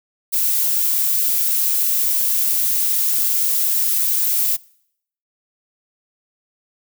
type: noise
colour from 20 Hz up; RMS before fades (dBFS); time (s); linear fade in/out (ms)
violet; -18; 0.32-4.57; 20
effects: noise-tail reverb RT60 0.7 s tail -24 dB re dry